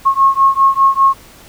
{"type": "beating tone pair", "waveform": "sine", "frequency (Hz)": [1084, 1089], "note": ["C#6", "C#6"], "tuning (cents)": [-39, -31], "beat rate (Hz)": 5, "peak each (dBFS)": -11, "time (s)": [0.05, 1.14], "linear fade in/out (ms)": 20, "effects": ["pink hiss -41 dBFS RMS until 1.48 s"]}